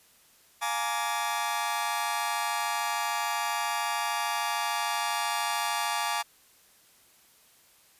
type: chord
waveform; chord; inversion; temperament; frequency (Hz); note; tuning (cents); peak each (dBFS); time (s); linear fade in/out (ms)
sawtooth; Bb dominant seventh; second; just; 699.2 / 839.1 / 932.3 / 1165.4; F5 / Ab5 / Bb5 / D6; +2 / +18 / 0 / -14; -33 / -28 / -30 / -29; 0.61-6.23; 20
effects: white hiss -60 dBFS RMS until 7.99 s + resampled to 32000 Hz